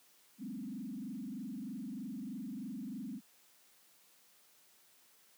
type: tone with frequency modulation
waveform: sine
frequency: 231.3 Hz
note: A#3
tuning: 13 cents flat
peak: -39 dBFS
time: 0.38-3.21 s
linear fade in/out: 50 ms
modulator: 23.2 Hz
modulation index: 1.9
effects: white hiss -66 dBFS RMS until 5.37 s + high-pass 150 Hz 12 dB/octave